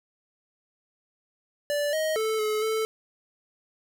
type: tone with pitch steps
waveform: square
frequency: 583 / 628 / 438.8 / 428.8 / 439.8 Hz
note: D5 / D#5 / A4 / A4 / A4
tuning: -13 / +16 / -5 / -45 / -1 cents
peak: -25 dBFS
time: 1.7-2.85 s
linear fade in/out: 0 ms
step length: 230 ms
effects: 11-bit